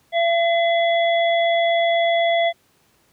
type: harmonic tone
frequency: 677 Hz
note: E5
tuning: 46 cents sharp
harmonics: 1 / 3 / 5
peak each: -16 / -24 / -27 dBFS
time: 0.12-2.53 s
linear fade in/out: 50 ms
effects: pink hiss -60 dBFS RMS until 3.12 s + high-pass 80 Hz 12 dB/octave